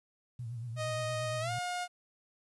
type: tone with vibrato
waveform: sine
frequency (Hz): 117.8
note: A#2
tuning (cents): +19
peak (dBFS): -37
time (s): 0.39-1.59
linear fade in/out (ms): 5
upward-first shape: triangle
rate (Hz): 8.6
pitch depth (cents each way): 110
type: tone with pitch glide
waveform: sawtooth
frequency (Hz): 622.3 to 714.8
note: D#5 to F5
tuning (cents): 0 to +40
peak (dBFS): -30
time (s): 0.76-1.88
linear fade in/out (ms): 50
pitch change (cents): +240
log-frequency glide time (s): 1.4-1.51
effects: resampled to 24000 Hz + 11-bit